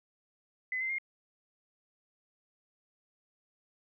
sine tone with pitch steps, 2025 / 2075 / 2126 Hz, B6 / C7 / C7, +43 / -15 / +27 cents, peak -31 dBFS, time 0.72-0.984 s, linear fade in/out 2 ms, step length 88 ms, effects none

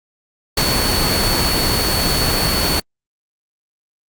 sine tone in noise, 4435 Hz, C#8, in tune, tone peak -20 dBFS, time 0.57-2.8 s, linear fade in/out 5 ms, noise pink, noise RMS -17 dBFS, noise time 0.57-2.8 s, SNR -6 dB, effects Opus 48 kbps

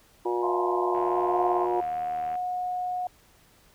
harmonic tone, 119.9 Hz, A#2, 49 cents sharp, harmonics 3 / 4 / 5 / 6 / 7 / 8, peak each -26 / -36 / -39 / -36 / -36 / -32 dBFS, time 0.25-1.81 s, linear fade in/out 10 ms
sine chord, F major seventh, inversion third, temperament equal, 659.3 / 698.5 / 880 / 1046.5 Hz, E5 / F5 / A5 / C6, 0 / 0 / 0 / 0 cents, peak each -37 / -33 / -35 / -31 dBFS, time 0.42-1.67 s, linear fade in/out 20 ms
click train, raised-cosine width 0.5 ms, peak -29 dBFS, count 110, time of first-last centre 0.95-2.355 s, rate 77.6 Hz
sine tone with pitch glide, 717 to 725.8 Hz, F5 to F#5, +45 to -34 cents, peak -27 dBFS, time 1.14-3.07 s, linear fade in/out 2 ms, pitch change +21 cents, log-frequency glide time 1.79-2.37 s
effects pink hiss -59 dBFS RMS until 3.74 s

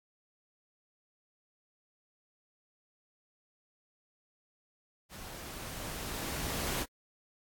pink noise with level ramp, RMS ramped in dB -47 to -33 dBFS, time 5.09-6.86 s, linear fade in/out 50 ms, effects AAC 64 kbps

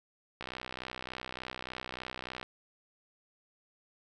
click train, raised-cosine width 0.3 ms, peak -23 dBFS, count 129, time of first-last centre 0.41-2.429 s, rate 63.4 Hz, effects none

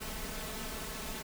pink noise with comb filter, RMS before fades -40 dBFS, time 0-1.23 s, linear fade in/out 20 ms, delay 4.6 ms, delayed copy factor +0.8, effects none

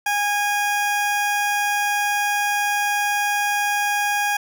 20% pulse tone, 821 Hz, G#5, 20 cents flat, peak -14 dBFS, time 0.06-4.37 s, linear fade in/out 5 ms, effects none

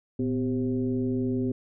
sine tone with frequency modulation, 253.2 Hz, B3, 43 cents sharp, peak -24 dBFS, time 0.19-1.52 s, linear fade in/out 5 ms, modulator 139 Hz, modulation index 0.97, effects none

